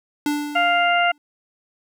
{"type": "tone with exponential decay", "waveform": "square", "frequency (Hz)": 293.7, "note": "D4", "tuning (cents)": 0, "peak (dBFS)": -18, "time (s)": [0.26, 1.18], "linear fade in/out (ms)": 2, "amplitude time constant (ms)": 200}
{"type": "harmonic tone", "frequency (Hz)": 698.5, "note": "F5", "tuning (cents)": 0, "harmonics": [1, 2, 3, 4], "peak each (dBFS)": [-18, -21, -23, -24], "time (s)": [0.55, 1.12], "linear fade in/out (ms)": 10}
{"effects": []}